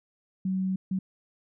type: tone bursts at uneven times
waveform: sine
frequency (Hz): 188.5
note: F#3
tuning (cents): +32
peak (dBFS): -25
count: 2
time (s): 0.45-0.76 / 0.91-0.99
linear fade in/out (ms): 5
effects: none